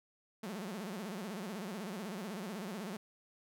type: tone with vibrato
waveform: sawtooth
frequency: 199.7 Hz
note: G3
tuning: 32 cents sharp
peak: -36 dBFS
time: 0.43-2.97 s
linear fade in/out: 5 ms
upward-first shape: sine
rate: 16 Hz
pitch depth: 220 cents each way
effects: none